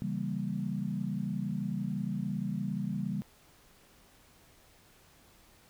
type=chord; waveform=sine; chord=C# diminished seventh; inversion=none; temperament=equal; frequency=138.59 / 164.81 / 196 / 233.1 Hz; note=C#3 / E3 / G3 / Bb3; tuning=0 / 0 / 0 / 0 cents; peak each=-38 / -38 / -34 / -39 dBFS; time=0.02-3.22 s; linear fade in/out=0 ms; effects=pink hiss -61 dBFS RMS until 5.69 s